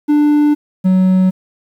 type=tone pair in turn; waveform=triangle; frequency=295.9 / 186.41 Hz; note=D4 / F#3; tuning=+13 / +13 cents; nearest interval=minor sixth; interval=800 cents; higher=first; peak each=-6 dBFS; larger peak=neither; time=0.08-0.55 / 0.84-1.31 s; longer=neither; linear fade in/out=20 ms; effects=8-bit